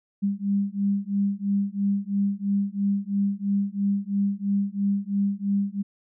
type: beating tone pair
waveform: sine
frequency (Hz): 198.3 / 201.3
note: G3 / G3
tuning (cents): +20 / +46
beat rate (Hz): 3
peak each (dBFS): -25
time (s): 0.22-5.83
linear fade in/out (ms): 20
effects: none